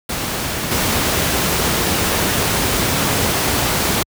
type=noise with level steps; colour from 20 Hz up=pink; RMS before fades=-22 / -17 dBFS; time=0.09-4.03 s; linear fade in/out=5 ms; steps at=0.71 s; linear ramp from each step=5 ms; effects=high-pass 60 Hz 12 dB/octave